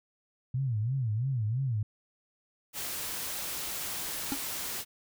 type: tone with vibrato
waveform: sine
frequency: 120 Hz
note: B2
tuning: 49 cents flat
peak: -27 dBFS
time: 0.54-1.83 s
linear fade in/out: 5 ms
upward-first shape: sine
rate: 3 Hz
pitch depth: 230 cents each way
type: noise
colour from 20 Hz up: white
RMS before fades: -36 dBFS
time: 2.73-4.85 s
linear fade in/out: 50 ms
type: tone with exponential decay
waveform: square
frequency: 277.2 Hz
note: C#4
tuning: in tune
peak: -26 dBFS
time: 4.32-4.4 s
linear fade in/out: 0 ms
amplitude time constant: 16 ms
effects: none